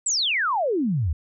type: exponential sweep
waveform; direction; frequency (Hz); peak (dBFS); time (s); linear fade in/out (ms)
sine; down; 8120 to 70; -20; 0.06-1.13; 5
effects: none